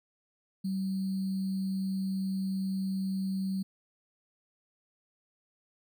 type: tone with sample-and-hold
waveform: sine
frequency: 191.2 Hz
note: G3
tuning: 43 cents flat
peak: -29 dBFS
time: 0.64-3.63 s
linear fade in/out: 10 ms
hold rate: 4410 Hz
effects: none